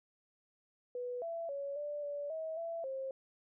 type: tone with pitch steps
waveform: sine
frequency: 492.4 / 669 / 561 / 587 / 577 / 640 / 668 / 533 Hz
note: B4 / E5 / C#5 / D5 / D5 / D#5 / E5 / C5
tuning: -5 / +25 / +21 / -1 / -31 / +49 / +23 / +32 cents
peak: -37 dBFS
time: 0.95-3.11 s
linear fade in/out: 2 ms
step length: 270 ms
effects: none

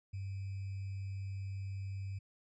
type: tone with sample-and-hold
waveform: sine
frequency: 97.3 Hz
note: G2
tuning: 12 cents flat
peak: -38 dBFS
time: 0.13-2.19 s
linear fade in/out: 10 ms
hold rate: 2450 Hz
effects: resampled to 16000 Hz

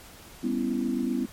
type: chord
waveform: sine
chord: C# half-diminished seventh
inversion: second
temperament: just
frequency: 199.57 / 249.5 / 277.2 / 332.6 Hz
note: G3 / B3 / C#4 / E4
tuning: +31 / +18 / 0 / +16 cents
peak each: -33 / -27 / -32 / -32 dBFS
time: 0.43-1.26 s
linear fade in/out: 10 ms
effects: pink hiss -48 dBFS RMS until 1.32 s + MP3 64 kbps

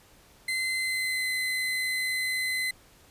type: tone with pitch glide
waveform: 35% pulse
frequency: 2060 to 2036 Hz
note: C7 to C7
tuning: -28 to -48 cents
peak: -25 dBFS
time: 0.48-2.71 s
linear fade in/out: 5 ms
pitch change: -20 cents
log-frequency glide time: 0.77-1.3 s
effects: pink hiss -57 dBFS RMS until 3.1 s + resampled to 32000 Hz

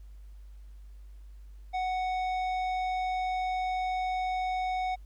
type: tone with tanh clipping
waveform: triangle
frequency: 741 Hz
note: F#5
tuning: 2 cents sharp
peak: -30 dBFS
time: 1.73-4.96 s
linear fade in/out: 20 ms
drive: 15 dB
effects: added 50 Hz sine -45 dBFS peak until 5.05 s + pink hiss -70 dBFS RMS until 5.05 s

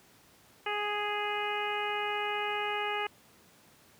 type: harmonic tone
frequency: 415.3 Hz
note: G#4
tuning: in tune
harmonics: 1 / 2 / 3 / 4 / 5 / 6 / 7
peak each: -37 / -35 / -38 / -40 / -39 / -39 / -40 dBFS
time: 0.66-3.07 s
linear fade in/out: 5 ms
effects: pink hiss -60 dBFS RMS until 3.99 s + high-pass 100 Hz 12 dB/octave

